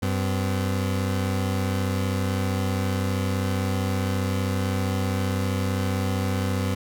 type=tone pair together; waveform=30% pulse; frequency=95.33 / 254.5 Hz; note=G2 / C4; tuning=-48 / -48 cents; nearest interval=octave + perfect fourth; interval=1700 cents; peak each=-21 / -27 dBFS; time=0.02-6.75 s; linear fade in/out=10 ms; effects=none